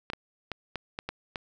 clicks, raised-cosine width 0.3 ms, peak -17 dBFS, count 7, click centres 0.101 / 0.134 / 0.517 / 0.757 / 0.989 / 1.09 / 1.358 s, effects none

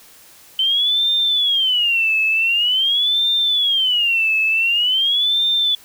sine tone with vibrato, 3063 Hz, G7, 41 cents flat, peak -14 dBFS, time 0.59-5.75 s, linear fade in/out 2 ms, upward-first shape sine, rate 0.46 Hz, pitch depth 280 cents each way, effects white hiss -46 dBFS RMS until 5.84 s

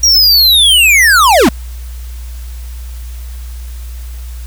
square linear sweep, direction down, 5750 to 185 Hz, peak -5 dBFS, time 0.03-1.49 s, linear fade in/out 5 ms, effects added 60 Hz sine -22 dBFS peak until 4.46 s + white hiss -39 dBFS RMS until 4.46 s

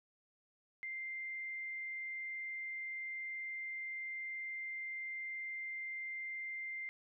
sine tone, 2093 Hz, C7, in tune, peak -40 dBFS, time 0.83-6.89 s, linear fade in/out 0 ms, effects none

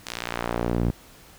sawtooth tone with band-pass filter sweep, 58.9 Hz, A#1, 19 cents sharp, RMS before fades -27 dBFS, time 0.06-0.91 s, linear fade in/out 10 ms, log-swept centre 5500 to 160 Hz, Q 0.71, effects pink hiss -50 dBFS RMS until 1.38 s

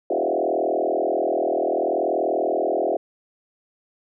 sine tone with frequency modulation, 523.3 Hz, C5, in tune, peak -19 dBFS, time 0.1-2.97 s, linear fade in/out 5 ms, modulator 40.6 Hz, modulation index 4.8, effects none

